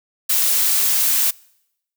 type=noise; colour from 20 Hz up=blue; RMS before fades=-17 dBFS; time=0.29-1.31 s; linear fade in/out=10 ms; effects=noise-tail reverb RT60 0.8 s tail -25 dB re dry